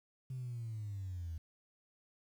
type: linear sweep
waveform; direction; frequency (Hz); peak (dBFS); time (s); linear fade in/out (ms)
sine; down; 131.5 to 79.1; -38; 0.3-1.38; 5
effects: tanh soft clip ceiling -36 dBFS + 11-bit